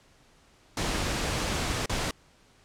pink noise with dropouts, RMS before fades -29 dBFS, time 0.77-2.11 s, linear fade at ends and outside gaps 2 ms, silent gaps 1.859-1.895 s, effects pink hiss -60 dBFS RMS until 2.64 s + low-pass 8000 Hz 12 dB/octave

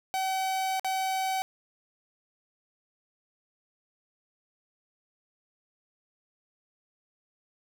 45% pulse tone with dropouts, 761 Hz, F#5, 48 cents sharp, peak -27 dBFS, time 0.14-1.42 s, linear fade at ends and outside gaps 0 ms, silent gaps 0.796-0.846 s, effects none

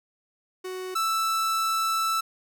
45% pulse tone pair in turn, 370.9 / 1321.7 Hz, F#4 / E6, +4 / +4 cents, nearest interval octave + minor seventh, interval 2200 cents, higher second, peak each -32 / -23 dBFS, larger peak second, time 0.64-0.95 / 0.95-2.21 s, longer second, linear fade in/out 10 ms, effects none

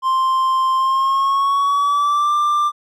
triangle tone with pitch glide, 1050 to 1185.4 Hz, C6 to D6, +6 to +16 cents, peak -12 dBFS, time 0.02-2.72 s, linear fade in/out 50 ms, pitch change +210 cents, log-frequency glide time 0.76-2.34 s, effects none

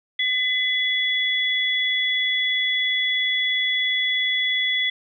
sine tone pair together, 2020 / 3397 Hz, B6 / G#7, +39 / +38 cents, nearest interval major sixth, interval 899 cents, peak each -22 dBFS, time 0.19-4.9 s, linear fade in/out 5 ms, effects none

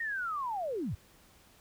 sine linear sweep, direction down, 1878 to 66 Hz, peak -32 dBFS, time 0-0.95 s, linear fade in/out 5 ms, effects pink hiss -61 dBFS RMS until 1.6 s

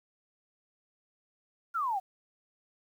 sine exponential sweep, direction down, 1434 to 728 Hz, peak -28 dBFS, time 1.74-2 s, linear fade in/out 20 ms, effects 10-bit

